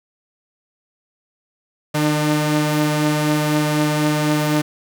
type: tone pair together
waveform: sawtooth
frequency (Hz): 152.1 / 300.2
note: D#3 / D4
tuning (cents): -39 / +38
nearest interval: octave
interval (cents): 1177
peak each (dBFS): -15 / -15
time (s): 1.94-4.62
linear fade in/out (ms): 10
effects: none